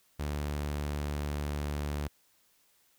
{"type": "tone", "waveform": "sawtooth", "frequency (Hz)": 73.3, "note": "D2", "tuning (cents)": -3, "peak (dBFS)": -28, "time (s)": [0.19, 2.08], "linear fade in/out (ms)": 10, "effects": ["white hiss -68 dBFS RMS until 2.98 s"]}